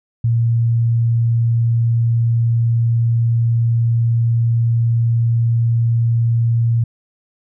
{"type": "tone", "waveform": "sine", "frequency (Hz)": 116.3, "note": "A#2", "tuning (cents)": -4, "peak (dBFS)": -12, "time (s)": [0.24, 6.84], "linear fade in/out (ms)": 5, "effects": []}